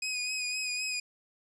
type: tone with vibrato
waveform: 20% pulse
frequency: 2500 Hz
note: D#7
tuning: 8 cents sharp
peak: -26 dBFS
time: 0.02-1 s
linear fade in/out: 5 ms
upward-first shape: sine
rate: 3.9 Hz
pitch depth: 33 cents each way
effects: resampled to 22050 Hz